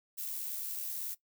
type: noise with amplitude modulation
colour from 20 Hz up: violet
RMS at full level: -37 dBFS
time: 0.17-1.15 s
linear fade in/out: 20 ms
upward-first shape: sine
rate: 78.2 Hz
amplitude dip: 35%
effects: noise-tail reverb RT60 0.1 s tail -17 dB re dry